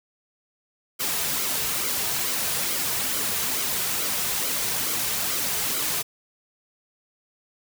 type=noise with flanger; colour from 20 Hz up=white; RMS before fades=-26 dBFS; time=0.99-6.03 s; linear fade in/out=20 ms; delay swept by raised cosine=1.1 to 3.7 ms; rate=2.3 Hz; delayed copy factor=-0.55; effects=none